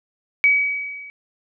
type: tone with level ramp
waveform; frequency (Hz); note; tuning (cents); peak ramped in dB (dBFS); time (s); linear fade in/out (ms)
sine; 2272; C#7; +42; -10 to -36; 0.44-1.1; 0
effects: none